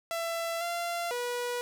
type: tone with pitch steps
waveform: sawtooth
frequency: 669 / 688 / 486.7 Hz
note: E5 / F5 / B4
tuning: +25 / -26 / -25 cents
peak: -27 dBFS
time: 0.11-1.61 s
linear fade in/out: 0 ms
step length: 500 ms
effects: none